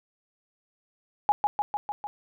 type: tone with echo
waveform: sine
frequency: 830 Hz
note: G#5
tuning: 1 cent flat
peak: -16 dBFS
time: 1.29-1.32 s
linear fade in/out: 0 ms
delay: 150 ms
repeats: 5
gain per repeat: -3 dB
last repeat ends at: 2.07 s
effects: none